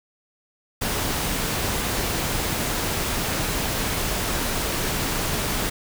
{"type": "noise", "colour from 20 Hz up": "pink", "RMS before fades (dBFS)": -25, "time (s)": [0.81, 5.7], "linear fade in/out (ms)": 10, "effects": []}